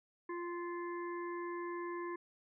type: harmonic tone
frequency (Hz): 347.6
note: F4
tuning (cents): -8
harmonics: 1 / 3 / 5 / 6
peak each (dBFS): -40 / -44 / -51 / -55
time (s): 0.29-2.16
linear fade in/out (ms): 5
effects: none